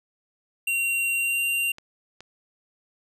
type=tone with pitch glide; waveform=square; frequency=2753 to 2772 Hz; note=F7 to F7; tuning=-25 to -14 cents; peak=-23 dBFS; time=0.67-1.72 s; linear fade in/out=5 ms; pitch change=+11 cents; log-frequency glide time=1.15-1.43 s
type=clicks; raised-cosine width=0.2 ms; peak=-25 dBFS; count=2; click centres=1.784 / 2.206 s
effects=none